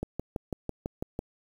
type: click train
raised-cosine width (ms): 2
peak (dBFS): -18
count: 8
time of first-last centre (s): 0.03-1.191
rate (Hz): 6.03
effects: 8-bit

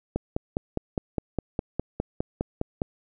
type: click train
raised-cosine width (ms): 2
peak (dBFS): -12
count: 14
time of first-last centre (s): 0.16-2.818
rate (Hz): 4.89
effects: none

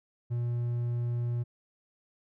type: tone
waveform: triangle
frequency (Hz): 119.8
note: A#2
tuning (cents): +48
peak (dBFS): -26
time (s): 0.3-1.44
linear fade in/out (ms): 20
effects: none

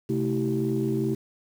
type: tone cluster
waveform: sine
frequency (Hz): 132.1 / 219.5 / 324.8 / 387.1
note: C3 / A3 / E4 / G4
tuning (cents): +17 / -4 / -26 / -22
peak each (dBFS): -28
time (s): 0.09-1.15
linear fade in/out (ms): 10
effects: tanh soft clip ceiling -15 dBFS + 8-bit

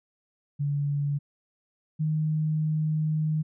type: tone pair in turn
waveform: sine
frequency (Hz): 143.6 / 155.02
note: D3 / D#3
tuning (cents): -39 / -6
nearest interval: minor second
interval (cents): 133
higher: second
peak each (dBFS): -24 / -23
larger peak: second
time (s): 0.59-1.19 / 1.99-3.43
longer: second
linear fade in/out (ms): 20
effects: none

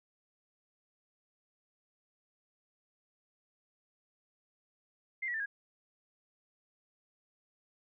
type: tone with pitch steps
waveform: sine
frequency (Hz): 2093 / 1930.4 / 1780.4 / 1642.1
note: C7 / B6 / A6 / G#6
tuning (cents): 0 / -40 / +20 / -20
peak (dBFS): -33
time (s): 5.22-5.46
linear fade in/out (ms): 10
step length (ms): 60
effects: none

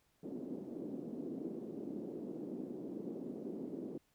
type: band-pass noise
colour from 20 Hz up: white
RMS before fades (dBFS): -44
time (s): 0.23-3.98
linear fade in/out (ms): 5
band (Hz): 210 to 360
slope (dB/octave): 24
effects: pink hiss -75 dBFS RMS until 4.14 s

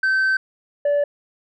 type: tone pair in turn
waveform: sine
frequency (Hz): 1544 / 578.3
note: G6 / D5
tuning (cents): -27 / -27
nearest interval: octave + perfect fourth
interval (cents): 1700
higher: first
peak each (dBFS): -13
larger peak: neither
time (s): 0.03-0.37 / 0.85-1.04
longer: first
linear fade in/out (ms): 5
effects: tanh soft clip ceiling -15 dBFS

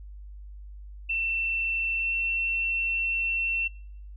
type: tone with pitch glide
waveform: sine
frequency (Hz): 2687 to 2703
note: E7 to E7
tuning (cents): +33 to +43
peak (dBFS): -25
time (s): 1.09-3.68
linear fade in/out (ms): 10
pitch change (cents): +10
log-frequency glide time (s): 1.97-2.1
effects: noise-tail reverb RT60 0.7 s tail -24 dB re dry + added 50 Hz sine -40 dBFS peak until 4.16 s

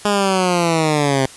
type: linear sweep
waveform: 10% pulse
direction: down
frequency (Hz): 207.9 to 130.81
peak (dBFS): -6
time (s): 0.05-1.26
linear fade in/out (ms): 2
effects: white hiss -39 dBFS RMS until 1.36 s + resampled to 24000 Hz

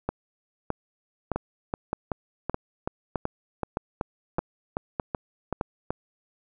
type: two click trains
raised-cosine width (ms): 1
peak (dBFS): -13 / -12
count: 13 / 10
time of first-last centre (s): 1.36-5.905 / 0.09-5.611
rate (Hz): 2.64 / 1.63
effects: none

